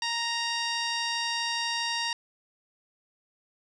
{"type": "tone with low-pass filter", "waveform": "15% pulse", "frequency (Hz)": 932.3, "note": "A#5", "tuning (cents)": 0, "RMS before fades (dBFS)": -30, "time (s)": [0.02, 2.13], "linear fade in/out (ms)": 2, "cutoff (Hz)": 5700, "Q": 7.2, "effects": []}